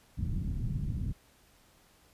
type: low-pass noise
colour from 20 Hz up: white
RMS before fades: -33 dBFS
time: 0.17-1.13 s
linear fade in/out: 20 ms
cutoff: 170 Hz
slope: 24 dB/octave
effects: pink hiss -63 dBFS RMS until 2.13 s + resampled to 32000 Hz